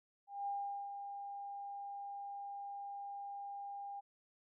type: tone with ADSR envelope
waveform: sine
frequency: 803 Hz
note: G5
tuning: 41 cents sharp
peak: -36 dBFS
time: 0.27-4.01 s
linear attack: 200 ms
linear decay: 420 ms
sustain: -7 dB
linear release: 20 ms
effects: none